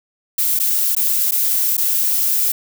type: noise with dropouts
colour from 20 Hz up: violet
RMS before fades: -17 dBFS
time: 0.38-2.52 s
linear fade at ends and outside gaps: 5 ms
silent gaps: 0.591-0.598 / 0.951-0.965 / 1.311-1.319 / 1.769-1.778 s
effects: none